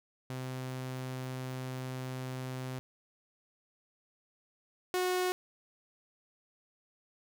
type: tone pair in turn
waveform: sawtooth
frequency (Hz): 129.1 / 365.1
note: C3 / F#4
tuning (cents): -23 / -23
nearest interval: octave + tritone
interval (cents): 1800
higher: second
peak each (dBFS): -33 / -25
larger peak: second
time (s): 0.3-2.79 / 4.94-5.32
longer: first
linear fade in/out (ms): 0
effects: none